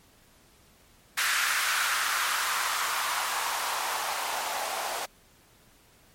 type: noise with band-pass filter sweep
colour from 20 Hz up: blue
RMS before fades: -29 dBFS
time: 1.17-5.06 s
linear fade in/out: 10 ms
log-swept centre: 1600 to 700 Hz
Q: 2.5
effects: pink hiss -59 dBFS RMS until 6.14 s + MP3 64 kbps